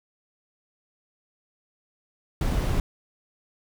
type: noise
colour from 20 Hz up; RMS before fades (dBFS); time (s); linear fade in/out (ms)
brown; -24; 2.41-2.8; 2
effects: none